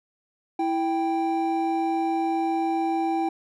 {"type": "tone pair together", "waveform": "triangle", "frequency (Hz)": [329.6, 784.8], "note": ["E4", "G5"], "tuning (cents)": [0, 2], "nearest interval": "octave + minor third", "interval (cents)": 1502, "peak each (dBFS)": -23, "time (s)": [0.59, 3.29], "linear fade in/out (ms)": 5, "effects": []}